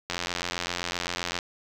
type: click train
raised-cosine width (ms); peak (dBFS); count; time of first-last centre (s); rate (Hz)
0.2; -11; 114; 0.1-1.388; 87.7
effects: 7-bit